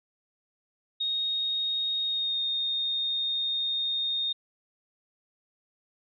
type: tone with pitch glide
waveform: sine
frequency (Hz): 3729 to 3684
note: A#7 to A#7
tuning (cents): 0 to -21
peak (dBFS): -26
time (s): 1-4.33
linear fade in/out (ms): 10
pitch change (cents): -21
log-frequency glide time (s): 2.04-2.39
effects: none